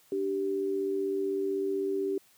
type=tone pair together; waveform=sine; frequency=293.4 / 389.3 Hz; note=D4 / G4; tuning=-2 / -12 cents; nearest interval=perfect fourth; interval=490 cents; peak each=-35 / -28 dBFS; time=0.12-2.18 s; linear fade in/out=2 ms; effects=white hiss -62 dBFS RMS until 2.37 s + high-pass 80 Hz 12 dB/octave